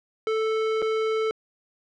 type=tone with dropouts; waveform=square; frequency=440 Hz; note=A4; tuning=in tune; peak=-23 dBFS; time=0.27-1.31 s; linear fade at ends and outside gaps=1 ms; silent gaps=0.819-0.824 s; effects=low-pass 3000 Hz 12 dB/octave